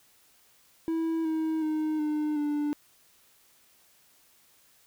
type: tone with pitch steps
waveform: triangle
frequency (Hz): 326.1 / 317.9 / 309.9 / 302.2 / 294.6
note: E4 / D#4 / D#4 / D4 / D4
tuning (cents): -19 / +37 / -7 / +50 / +6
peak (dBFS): -24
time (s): 0.88-2.73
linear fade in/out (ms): 0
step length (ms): 370
effects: white hiss -62 dBFS RMS until 4.86 s